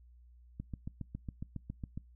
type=click train; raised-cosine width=5 ms; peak=-27 dBFS; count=11; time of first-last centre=0.6-1.976 s; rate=7.27 Hz; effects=noise-tail reverb RT60 0.2 s tail -25 dB re dry + added 60 Hz sine -56 dBFS peak until 2.15 s